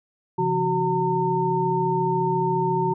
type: tone cluster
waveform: sine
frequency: 136.1 / 170.4 / 372 / 910 Hz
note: C#3 / F3 / F#4 / A#5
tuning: -31 / -42 / +9 / -42 cents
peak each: -29 / -27 / -24 / -23 dBFS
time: 0.38-2.94 s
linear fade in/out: 10 ms
effects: none